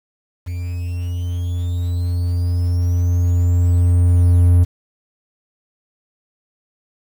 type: tone with level ramp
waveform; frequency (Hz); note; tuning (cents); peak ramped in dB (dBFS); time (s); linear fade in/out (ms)
triangle; 87.8; F2; +10; -20 to -6; 0.46-4.65; 20
effects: 7-bit